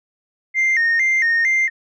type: tone with vibrato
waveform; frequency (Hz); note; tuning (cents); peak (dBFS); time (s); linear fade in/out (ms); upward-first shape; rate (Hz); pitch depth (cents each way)
sine; 1965; B6; -9; -12; 0.54-1.7; 50; square; 2.2; 110
effects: tanh soft clip ceiling -12 dBFS